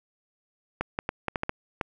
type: clicks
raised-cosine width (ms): 0.5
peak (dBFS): -12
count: 8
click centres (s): 0.81 / 0.989 / 1.091 / 1.283 / 1.358 / 1.434 / 1.494 / 1.812
effects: none